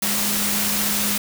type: tone in noise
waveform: sine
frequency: 205.7 Hz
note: G#3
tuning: 16 cents flat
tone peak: -28 dBFS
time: 0.02-1.18 s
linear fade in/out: 5 ms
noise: white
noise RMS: -22 dBFS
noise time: 0.02-1.18 s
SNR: -9 dB
effects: none